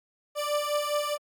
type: beating tone pair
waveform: 30% pulse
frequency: 587.3 / 592.2 Hz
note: D5 / D5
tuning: 0 / +14 cents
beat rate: 4.9 Hz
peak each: -26 / -27 dBFS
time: 0.35-1.18 s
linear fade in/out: 50 ms
effects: AAC 64 kbps